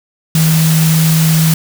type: tone in noise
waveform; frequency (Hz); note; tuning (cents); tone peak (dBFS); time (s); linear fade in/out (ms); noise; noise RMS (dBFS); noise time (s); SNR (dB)
sine; 160; D#3; +49; -8; 0.35-1.54; 2; white; -18; 0.35-1.54; +7
effects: none